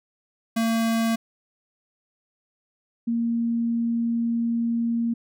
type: tone pair in turn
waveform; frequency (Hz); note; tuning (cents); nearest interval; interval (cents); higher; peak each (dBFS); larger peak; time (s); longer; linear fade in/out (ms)
square / sine; 227 / 232.7; A#3 / A#3; -46 / -3; unison; 43; second; -21; neither; 0.56-1.16 / 3.07-5.14; second; 10
effects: none